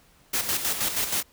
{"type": "noise with tremolo", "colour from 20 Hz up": "white", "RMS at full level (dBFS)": -25, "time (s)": [0.33, 1.23], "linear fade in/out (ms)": 10, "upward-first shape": "square", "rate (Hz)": 6.3, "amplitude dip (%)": 55, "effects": ["pink hiss -59 dBFS RMS until 1.32 s"]}